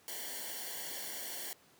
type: noise with comb filter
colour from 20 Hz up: white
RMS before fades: -42 dBFS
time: 0.08-1.53 s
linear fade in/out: 0 ms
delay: 0.79 ms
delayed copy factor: -0.8
effects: pink hiss -64 dBFS RMS until 1.79 s + high-pass 150 Hz 12 dB/octave